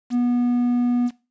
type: tone with quantisation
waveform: triangle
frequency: 243.6 Hz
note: B3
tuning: 24 cents flat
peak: -15 dBFS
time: 0.1-1.11 s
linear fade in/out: 50 ms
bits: 7
effects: noise-tail reverb RT60 0.3 s tail -18 dB re dry + resampled to 16000 Hz